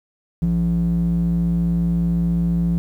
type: tone with band-pass filter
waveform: square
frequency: 57.2 Hz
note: A#1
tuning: 32 cents flat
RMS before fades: -19 dBFS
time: 0.42-2.78 s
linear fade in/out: 0 ms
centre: 150 Hz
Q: 9.3
effects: 9-bit

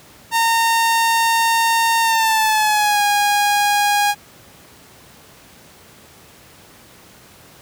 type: tone with pitch glide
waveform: sawtooth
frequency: 916 to 820.8 Hz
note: A#5 to G#5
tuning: -31 to -21 cents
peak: -10 dBFS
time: 0.31-4.15 s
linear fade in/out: 50 ms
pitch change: -190 cents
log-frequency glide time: 2.01-3.02 s
effects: pink hiss -45 dBFS RMS until 7.61 s + high-pass 80 Hz 12 dB/octave

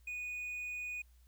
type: tone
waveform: triangle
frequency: 2475 Hz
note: D#7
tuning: 10 cents flat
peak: -37 dBFS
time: 0.07-1.02 s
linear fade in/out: 5 ms
effects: added 60 Hz sine -60 dBFS peak until 1.27 s + white hiss -74 dBFS RMS until 1.27 s

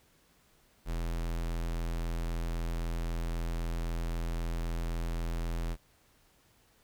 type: tone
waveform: square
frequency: 41.91 Hz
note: E1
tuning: 29 cents sharp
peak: -32 dBFS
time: 0.85-5.77 s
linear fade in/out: 50 ms
effects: pink hiss -66 dBFS RMS until 6.83 s

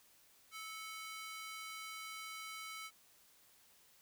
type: ring-modulated tone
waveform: sawtooth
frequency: 1760 Hz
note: A6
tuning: in tune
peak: -39 dBFS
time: 0.51-2.91 s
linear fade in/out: 50 ms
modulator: 457 Hz
effects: white hiss -67 dBFS RMS until 4.01 s

